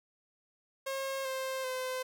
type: tone with pitch steps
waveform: sawtooth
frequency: 539 / 526.4 / 514.1 Hz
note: C#5 / C5 / C5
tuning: -49 / +10 / -31 cents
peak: -30 dBFS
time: 0.86-2.03 s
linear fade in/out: 10 ms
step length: 390 ms
effects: none